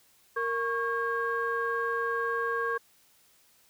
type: tone cluster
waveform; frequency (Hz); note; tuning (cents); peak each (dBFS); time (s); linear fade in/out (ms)
sine; 464.4 / 1105 / 1617; A#4 / C#6 / G#6; -7 / -6 / -47; -31; 0.36-2.78; 10
effects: tanh soft clip ceiling -18 dBFS + white hiss -63 dBFS RMS until 3.69 s